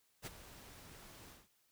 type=noise with ADSR envelope; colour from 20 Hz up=pink; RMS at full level=-43 dBFS; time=0.22-1.48 s; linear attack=45 ms; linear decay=19 ms; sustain=-13 dB; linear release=180 ms; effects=white hiss -75 dBFS RMS until 1.71 s